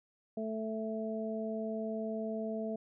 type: harmonic tone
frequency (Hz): 220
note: A3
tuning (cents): 0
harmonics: 1 / 2 / 3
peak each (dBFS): -37 / -40 / -39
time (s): 0.37-2.76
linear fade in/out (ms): 5
effects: none